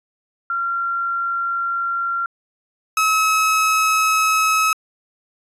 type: tone pair in turn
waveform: sine / 30% pulse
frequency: 1376 / 1286.2 Hz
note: F6 / E6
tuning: -26 / -43 cents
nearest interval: minor second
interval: 117 cents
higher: first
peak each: -19 / -12 dBFS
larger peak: second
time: 0.5-2.26 / 2.97-4.73 s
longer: neither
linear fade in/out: 2 ms
effects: resampled to 32000 Hz